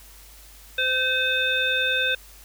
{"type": "harmonic tone", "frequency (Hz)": 515, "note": "C5", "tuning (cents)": -28, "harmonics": [1, 3, 5, 7], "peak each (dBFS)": [-30, -24, -26, -25], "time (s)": [0.78, 2.15], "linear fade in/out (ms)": 5, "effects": ["added 50 Hz sine -48 dBFS peak until 2.44 s", "white hiss -49 dBFS RMS until 2.44 s"]}